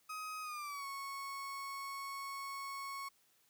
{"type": "tone with pitch glide", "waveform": "35% pulse", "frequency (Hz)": [1260, 1103.2], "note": ["D#6", "C#6"], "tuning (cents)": [21, -9], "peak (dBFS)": -40, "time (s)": [0.09, 3.09], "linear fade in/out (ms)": 10, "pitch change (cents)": -230, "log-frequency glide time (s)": [0.42, 0.86], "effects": ["white hiss -72 dBFS RMS until 3.49 s", "high-pass 60 Hz 12 dB/octave"]}